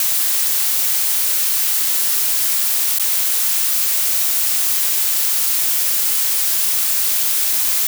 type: noise with dropouts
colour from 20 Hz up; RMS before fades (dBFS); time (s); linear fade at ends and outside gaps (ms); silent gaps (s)
blue; -17; 0-7.87; 2; 2.986-2.996
effects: none